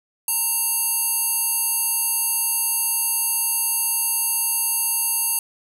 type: tone with band-pass filter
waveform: square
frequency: 918 Hz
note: A#5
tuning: 27 cents flat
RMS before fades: -22 dBFS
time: 0.28-5.39 s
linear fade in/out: 2 ms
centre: 11000 Hz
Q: 7.3
effects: none